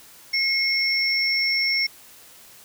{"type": "tone pair together", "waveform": "sine", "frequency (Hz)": [2161, 5445], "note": ["C#7", "F8"], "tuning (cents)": [-45, -45], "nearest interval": "octave + major third", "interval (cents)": 1600, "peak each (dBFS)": -22, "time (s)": [0.33, 1.87], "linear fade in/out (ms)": 10, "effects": ["white hiss -48 dBFS RMS until 2.64 s"]}